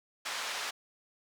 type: band-pass noise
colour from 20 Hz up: pink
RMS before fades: -37 dBFS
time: 0.25-0.71 s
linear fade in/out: 10 ms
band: 1000 to 6500 Hz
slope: 12 dB/octave
effects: none